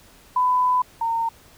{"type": "tone pair in turn", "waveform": "sine", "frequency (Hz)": [1001, 915.6], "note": ["B5", "A#5"], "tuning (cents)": [23, -31], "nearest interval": "major second", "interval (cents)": 154, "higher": "first", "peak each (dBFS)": [-16, -20], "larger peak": "first", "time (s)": [[0.36, 0.82], [1.01, 1.29]], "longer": "first", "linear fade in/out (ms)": 5, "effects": ["pink hiss -51 dBFS RMS until 1.57 s"]}